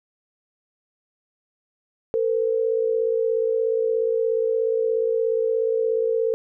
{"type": "tone pair together", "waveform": "sine", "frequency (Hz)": [450.5, 507.4], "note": ["A4", "B4"], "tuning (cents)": [41, 47], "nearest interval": "major second", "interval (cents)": 206, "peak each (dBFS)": [-20, -25], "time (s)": [2.14, 6.34], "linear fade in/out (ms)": 0, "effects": []}